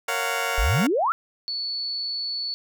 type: chord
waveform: 15% pulse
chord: Gb major seventh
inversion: first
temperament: just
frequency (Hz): 462.5 / 555 / 693.7 / 740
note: Bb4 / Db5 / F5 / Gb5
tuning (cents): -14 / +2 / -12 / 0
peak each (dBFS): -24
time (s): 0.08-0.87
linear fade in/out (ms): 5
type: exponential sweep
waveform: sine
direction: up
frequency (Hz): 41.57 to 1415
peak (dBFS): -19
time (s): 0.58-1.12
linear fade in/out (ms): 0
type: tone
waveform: sine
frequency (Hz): 4439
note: C#8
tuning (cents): +2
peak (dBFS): -26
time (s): 1.48-2.54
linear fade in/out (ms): 0
effects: none